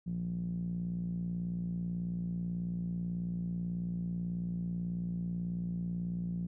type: tone with low-pass filter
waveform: 5% pulse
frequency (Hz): 58.27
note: A#1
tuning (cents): 0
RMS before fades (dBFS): -36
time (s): 0.06-6.47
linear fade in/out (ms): 10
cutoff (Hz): 170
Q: 7.7
effects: none